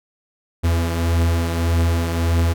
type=beating tone pair; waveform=45% pulse; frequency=82.41 / 84.11 Hz; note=E2 / E2; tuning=0 / +35 cents; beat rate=1.7 Hz; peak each=-24 / -17 dBFS; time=0.63-2.54 s; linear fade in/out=20 ms; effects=none